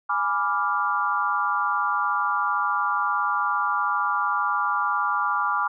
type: chord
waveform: sine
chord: G# diminished seventh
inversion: none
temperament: equal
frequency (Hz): 830.6 / 987.8 / 1174.7 / 1396.9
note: G#5 / B5 / D6 / F6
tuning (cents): 0 / 0 / 0 / 0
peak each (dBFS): -29 / -28 / -24 / -27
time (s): 0.09-5.68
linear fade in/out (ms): 10
effects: none